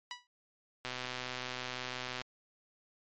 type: tone with exponential decay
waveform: 10% pulse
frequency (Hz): 980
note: B5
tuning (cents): -14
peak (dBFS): -27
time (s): 0.11-0.27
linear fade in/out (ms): 1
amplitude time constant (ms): 33
type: click train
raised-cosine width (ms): 0.2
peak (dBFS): -20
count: 173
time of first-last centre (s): 0.85-2.215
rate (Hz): 126
effects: low-pass 5000 Hz 12 dB/octave + MP3 48 kbps

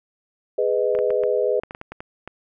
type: chord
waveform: sine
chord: G# minor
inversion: none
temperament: just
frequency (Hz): 415.3 / 498.4 / 623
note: G#4 / B4 / D#5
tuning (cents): 0 / +16 / +2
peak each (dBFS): -22 / -21 / -24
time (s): 0.58-1.6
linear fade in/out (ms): 5
type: clicks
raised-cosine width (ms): 0.5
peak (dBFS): -19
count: 11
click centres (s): 0.951 / 0.989 / 1.105 / 1.236 / 1.635 / 1.709 / 1.749 / 1.814 / 1.92 / 2.005 / 2.276
effects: none

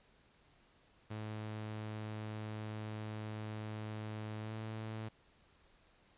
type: tone with pitch glide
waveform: sawtooth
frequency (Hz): 107.7 to 110.03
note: A2 to A2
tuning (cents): -37 to 0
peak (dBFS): -37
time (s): 1.1-5.09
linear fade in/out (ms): 10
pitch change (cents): +37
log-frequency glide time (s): 4.41-4.52
effects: pink hiss -68 dBFS RMS until 6.17 s + resampled to 8000 Hz

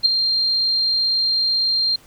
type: tone with ADSR envelope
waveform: sine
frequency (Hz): 4186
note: C8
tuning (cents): 0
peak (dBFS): -8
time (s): 0.03-1.96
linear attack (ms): 28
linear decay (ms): 6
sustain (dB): -8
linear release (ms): 6
effects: pink hiss -50 dBFS RMS until 2.06 s

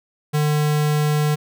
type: tone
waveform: square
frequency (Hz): 150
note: D3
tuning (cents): +37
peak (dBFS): -17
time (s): 0.33-1.36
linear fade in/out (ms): 20
effects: none

